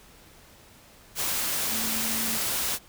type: tone in noise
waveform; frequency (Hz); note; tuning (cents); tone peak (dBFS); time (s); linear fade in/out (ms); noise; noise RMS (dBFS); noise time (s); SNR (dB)
sine; 223.8; A3; +30; -35; 1.69-2.4; 50; white; -28; 1.15-2.79; -10
effects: pink hiss -53 dBFS RMS until 2.88 s